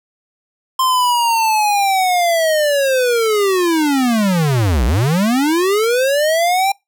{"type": "linear two-way sweep", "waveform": "square", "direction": "down then up", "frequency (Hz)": [1050, 53.8, 798], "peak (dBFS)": -13, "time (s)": [0.79, 6.72], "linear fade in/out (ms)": 5, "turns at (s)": 4.85, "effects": ["noise-tail reverb RT60 0.2 s tail -25 dB re dry"]}